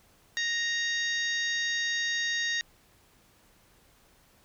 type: harmonic tone with a mistuned harmonic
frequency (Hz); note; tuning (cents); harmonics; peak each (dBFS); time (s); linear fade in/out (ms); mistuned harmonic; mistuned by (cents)
932.3; A#5; 0; 2 / 3 / 4 / 5 / 6 / 7; -29 / -41 / -33 / -41 / -40 / -40; 0.37-2.61; 0; 5; +16
effects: pink hiss -62 dBFS RMS until 4.44 s